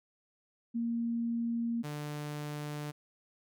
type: tone pair in turn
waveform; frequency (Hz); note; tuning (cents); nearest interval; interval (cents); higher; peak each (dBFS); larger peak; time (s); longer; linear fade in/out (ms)
sine / sawtooth; 233.1 / 148.34; A#3 / D3; 0 / +18; minor sixth; 782; first; -30 / -33; first; 0.74-1.83 / 1.83-2.92; neither; 20
effects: none